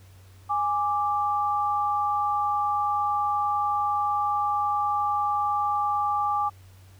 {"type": "tone pair together", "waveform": "sine", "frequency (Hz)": [825.6, 1174.7], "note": ["G#5", "D6"], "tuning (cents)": [-10, 0], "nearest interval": "tritone", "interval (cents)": 610, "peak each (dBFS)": -25, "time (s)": [0.49, 6.5], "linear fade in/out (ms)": 20, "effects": ["added 94 Hz sine -48 dBFS peak until 6.99 s", "pink hiss -58 dBFS RMS until 6.99 s"]}